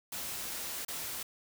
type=noise with dropouts; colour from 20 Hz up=white; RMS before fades=-39 dBFS; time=0.12-1.23 s; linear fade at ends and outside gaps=5 ms; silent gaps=0.85-0.882 s; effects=none